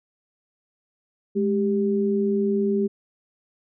sine tone pair together, 208.9 / 394.4 Hz, G#3 / G4, +10 / +11 cents, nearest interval major seventh, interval 1101 cents, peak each -22 dBFS, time 1.35-2.88 s, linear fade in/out 20 ms, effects none

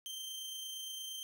sawtooth tone with amplitude modulation, 3136 Hz, G7, in tune, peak -37 dBFS, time 0.06-1.23 s, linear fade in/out 0 ms, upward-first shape sine, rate 28.6 Hz, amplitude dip 30%, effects none

